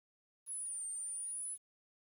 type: exponential two-way sweep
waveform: sine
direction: down then up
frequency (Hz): 10520 to 8800 to 10200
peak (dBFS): -39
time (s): 0.46-1.58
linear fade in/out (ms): 50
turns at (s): 0.86
effects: 11-bit